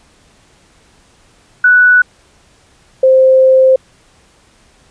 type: tone pair in turn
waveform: sine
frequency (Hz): 1480 / 523.3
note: F#6 / C5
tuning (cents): 0 / 0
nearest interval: octave + tritone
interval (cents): 1800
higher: first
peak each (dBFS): -4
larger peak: neither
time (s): 1.64-2.02 / 3.03-3.76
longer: second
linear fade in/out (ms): 5
effects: pink hiss -49 dBFS RMS until 4.9 s + resampled to 22050 Hz